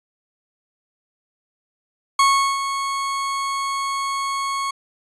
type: tone with ADSR envelope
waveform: 40% pulse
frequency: 1100 Hz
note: C#6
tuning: 14 cents flat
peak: -11 dBFS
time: 2.19-4.71 s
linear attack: 4 ms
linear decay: 380 ms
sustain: -10 dB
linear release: 7 ms
effects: resampled to 22050 Hz